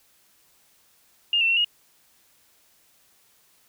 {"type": "tone with pitch steps", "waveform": "sine", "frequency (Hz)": [2826, 2689, 2723, 2871], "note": ["F7", "E7", "F7", "F7"], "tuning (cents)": [20, 34, -44, 47], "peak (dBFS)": -18, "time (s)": [1.33, 1.646], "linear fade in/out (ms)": 2, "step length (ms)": 79, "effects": ["white hiss -61 dBFS RMS until 3.68 s"]}